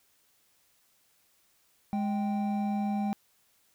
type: tone pair together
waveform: triangle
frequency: 207.7 / 783.6 Hz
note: G#3 / G5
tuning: 0 / -1 cents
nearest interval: octave + major seventh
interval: 2299 cents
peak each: -26 / -33 dBFS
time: 1.93-3.13 s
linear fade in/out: 0 ms
effects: white hiss -68 dBFS RMS until 3.74 s